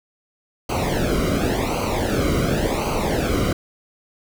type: noise with flanger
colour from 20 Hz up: brown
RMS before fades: -21 dBFS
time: 0.69-3.53 s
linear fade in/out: 5 ms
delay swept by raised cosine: 0.56 to 1.17 ms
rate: 0.91 Hz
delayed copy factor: -0.85
effects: none